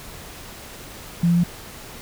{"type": "tone with pitch steps", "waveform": "sine", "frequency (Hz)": [171.1, 172.39, 173.69], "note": ["F3", "F3", "F3"], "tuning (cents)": [-35, -22, -9], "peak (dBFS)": -14, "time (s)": [1.23, 1.437], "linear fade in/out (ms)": 5, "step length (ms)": 69, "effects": ["pink hiss -39 dBFS RMS until 2.01 s"]}